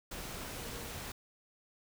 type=tone in noise; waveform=sine; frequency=471.7 Hz; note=A#4; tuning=20 cents sharp; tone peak=-52 dBFS; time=0.58-0.91 s; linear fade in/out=5 ms; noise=pink; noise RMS=-43 dBFS; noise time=0.11-1.12 s; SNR=-12 dB; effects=none